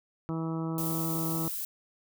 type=harmonic tone; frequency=162.6 Hz; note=E3; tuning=23 cents flat; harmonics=1 / 2 / 3 / 4 / 5 / 6 / 7 / 8; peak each=-32 / -34 / -43 / -46 / -47 / -46 / -47 / -46 dBFS; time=0.29-1.48 s; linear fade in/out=0 ms
type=noise; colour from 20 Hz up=violet; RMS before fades=-35 dBFS; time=0.78-1.65 s; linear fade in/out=2 ms
effects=none